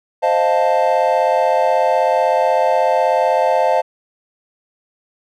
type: chord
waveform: triangle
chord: F dominant seventh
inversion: second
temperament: equal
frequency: 523.3 / 622.3 / 698.5 / 880 Hz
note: C5 / Eb5 / F5 / A5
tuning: 0 / 0 / 0 / 0 cents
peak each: -16 dBFS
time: 0.22-3.82 s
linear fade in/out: 20 ms
effects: none